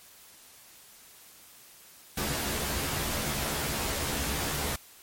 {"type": "noise with comb filter", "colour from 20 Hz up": "pink", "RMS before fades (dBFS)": -31, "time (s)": [2.17, 4.76], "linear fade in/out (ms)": 5, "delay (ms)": 14, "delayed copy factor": 0.95, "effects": ["white hiss -53 dBFS RMS until 5.02 s", "MP3 64 kbps"]}